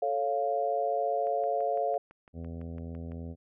sine chord, A augmented, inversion none, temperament equal, 440 / 554.4 / 698.5 Hz, A4 / C#5 / E#5, 0 / 0 / 0 cents, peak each -33 / -31 / -29 dBFS, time 0.02-1.98 s, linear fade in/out 5 ms
click train, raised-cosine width 0.5 ms, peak -38 dBFS, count 12, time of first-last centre 1.27-3.119 s, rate 5.95 Hz
harmonic tone, 83.4 Hz, E2, 21 cents sharp, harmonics 1 / 2 / 3 / 4 / 5 / 6 / 7 / 8 / 9, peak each -39 / -43 / -43 / -56 / -51 / -52 / -54 / -59 / -62 dBFS, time 2.33-3.36 s, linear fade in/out 50 ms
effects none

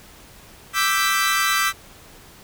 sawtooth chord, E minor seventh, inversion third, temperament equal, 1174.7 / 1318.5 / 1568 / 1975.5 Hz, D6 / E6 / G6 / B6, 0 / 0 / 0 / 0 cents, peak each -20 dBFS, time 0.73-1.73 s, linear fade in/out 50 ms, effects pink hiss -46 dBFS RMS until 2.43 s

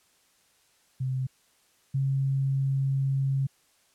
sine tone pair in turn, 130.3 / 135.86 Hz, C3 / C#3, -7 / -34 cents, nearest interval minor second, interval 73 cents, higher second, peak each -26 / -23 dBFS, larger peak second, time 1-1.27 / 1.94-3.47 s, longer second, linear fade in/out 10 ms, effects white hiss -65 dBFS RMS until 3.94 s + low-pass 11000 Hz 12 dB/octave

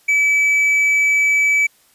sine tone with tanh clipping, 2297 Hz, D7, 39 cents flat, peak -13 dBFS, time 0.08-1.67 s, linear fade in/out 10 ms, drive 4 dB, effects white hiss -55 dBFS RMS until 1.94 s + resampled to 32000 Hz

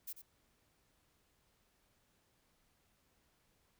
violet noise with echo, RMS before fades -44 dBFS, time 0.07-0.13 s, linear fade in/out 10 ms, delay 91 ms, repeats 1, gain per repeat -10 dB, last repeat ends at 0.221 s, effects pink hiss -75 dBFS RMS until 3.79 s

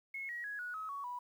sine tone with pitch steps, 2177 / 1906.2 / 1669 / 1461.4 / 1279.6 / 1120.4 / 981 Hz, C#7 / A#6 / G#6 / F#6 / D#6 / C#6 / B5, -32 / +38 / +8 / -22 / +48 / +18 / -12 cents, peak -39 dBFS, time 0.14-1.19 s, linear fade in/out 5 ms, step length 150 ms, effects 11-bit

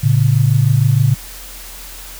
sine tone pair together, 113.51 / 140 Hz, A#2 / C#3, -46 / +18 cents, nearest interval major third, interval 364 cents, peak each -12 dBFS, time 0.03-1.15 s, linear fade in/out 10 ms, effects added 42 Hz sine -35 dBFS peak until 2.19 s + white hiss -34 dBFS RMS until 2.19 s

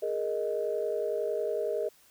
sine chord, Ab suspended second, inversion none, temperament equal, 415.3 / 466.2 / 622.3 Hz, Ab4 / Bb4 / Eb5, 0 / 0 / 0 cents, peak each -32 dBFS, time 0.02-1.89 s, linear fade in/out 10 ms, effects tanh soft clip ceiling -18 dBFS + white hiss -61 dBFS RMS until 2.1 s

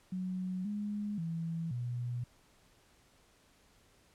sine tone with pitch steps, 184.5 / 207.1 / 165.1 / 121.7 Hz, F#3 / G#3 / E3 / B2, -5 / -5 / +3 / -25 cents, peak -34 dBFS, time 0.12-2.24 s, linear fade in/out 5 ms, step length 530 ms, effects pink hiss -66 dBFS RMS until 4.14 s + low-pass 11000 Hz 12 dB/octave

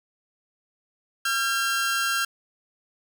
sawtooth tone pair together, 1369.2 / 1603 Hz, F6 / G6, -35 / +38 cents, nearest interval minor third, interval 273 cents, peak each -22 dBFS, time 1.25-2.25 s, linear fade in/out 5 ms, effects none

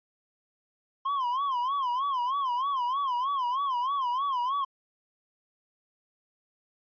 triangle tone with vibrato, 1046.5 Hz, C6, in tune, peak -24 dBFS, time 1.05-4.65 s, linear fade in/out 10 ms, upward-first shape sine, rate 3.2 Hz, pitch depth 150 cents each way, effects resampled to 11025 Hz

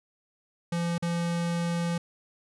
square tone with dropouts, 170.8 Hz, F3, 38 cents flat, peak -27 dBFS, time 0.72-1.98 s, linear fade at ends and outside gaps 5 ms, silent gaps 0.981-1.024 s, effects resampled to 24000 Hz

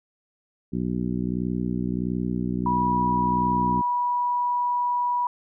harmonic tone, 61.5 Hz, B1, 7 cents flat, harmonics 1 / 2 / 3 / 4 / 5 / 6, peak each -36 / -33 / -27 / -29 / -33 / -36 dBFS, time 0.72-3.82 s, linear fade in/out 20 ms
sine tone, 975 Hz, B5, 23 cents flat, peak -21 dBFS, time 2.66-5.27 s, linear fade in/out 2 ms
effects none

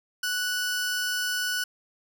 sawtooth tone pair together, 1480 / 5274 Hz, F#6 / E8, 0 / 0 cents, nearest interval octave + minor seventh, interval 2200 cents, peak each -23 / -32 dBFS, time 0.23-1.64 s, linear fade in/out 5 ms, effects none

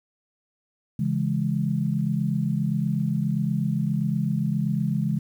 sine chord, C# minor, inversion none, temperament just, 138.59 / 166.31 / 207.9 Hz, C#3 / E3 / G#3, 0 / +16 / +2 cents, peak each -26 dBFS, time 0.99-5.19 s, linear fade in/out 5 ms, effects 9-bit

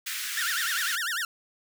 pink high-pass noise, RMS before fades -33 dBFS, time 0.06-0.96 s, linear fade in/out 10 ms, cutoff 1400 Hz, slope 48 dB/octave
sawtooth tone with vibrato, 1600 Hz, G6, 35 cents sharp, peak -24 dBFS, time 0.37-1.25 s, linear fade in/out 2 ms, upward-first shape sine, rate 10 Hz, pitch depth 280 cents each way
effects none

